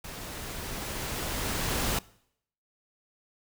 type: noise with level ramp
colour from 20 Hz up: pink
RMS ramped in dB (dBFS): -41 to -28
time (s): 0.04-1.99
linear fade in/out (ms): 5
effects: noise-tail reverb RT60 0.7 s tail -22 dB re dry